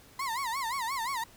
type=tone with vibrato; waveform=35% pulse; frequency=999 Hz; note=B5; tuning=20 cents sharp; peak=-29 dBFS; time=0.19-1.24 s; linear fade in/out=5 ms; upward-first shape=sine; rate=5.7 Hz; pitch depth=200 cents each way; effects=pink hiss -56 dBFS RMS until 1.36 s